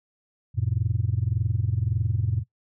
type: chord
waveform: sine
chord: F major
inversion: none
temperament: equal with one note detuned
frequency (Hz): 87.31 / 109.11 / 130.81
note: F2 / A2 / C3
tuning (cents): 0 / -14 / 0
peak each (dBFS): -27 / -24 / -28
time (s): 0.54-2.44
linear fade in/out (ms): 50
effects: noise-tail reverb RT60 0.1 s tail -17 dB re dry + tanh soft clip ceiling -14 dBFS